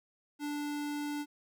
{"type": "tone", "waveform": "square", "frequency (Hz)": 293, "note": "D4", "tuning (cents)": -4, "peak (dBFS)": -35, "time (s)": [0.39, 1.26], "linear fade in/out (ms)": 50, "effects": ["12-bit"]}